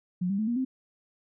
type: tone with pitch steps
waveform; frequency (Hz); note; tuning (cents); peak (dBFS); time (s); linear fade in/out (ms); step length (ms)
sine; 180 / 197.43 / 216.5 / 237.5 / 260.5; F#3 / G3 / A3 / A#3 / C4; -47 / +13 / -28 / +33 / -7; -25; 0.21-0.65; 10; 88
effects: none